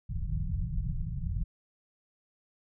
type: low-pass noise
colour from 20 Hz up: pink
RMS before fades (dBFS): -32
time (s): 0.09-1.44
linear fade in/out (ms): 10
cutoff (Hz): 180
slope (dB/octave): 96
effects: none